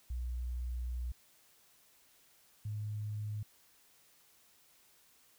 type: tone pair in turn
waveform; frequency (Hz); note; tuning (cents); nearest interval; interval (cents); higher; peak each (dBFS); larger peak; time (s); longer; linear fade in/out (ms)
sine; 61 / 105.65; B1 / G#2; -21 / +30; minor seventh; 951; second; -35 / -36; first; 0.1-1.12 / 2.65-3.43; first; 5
effects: white hiss -66 dBFS RMS until 5.38 s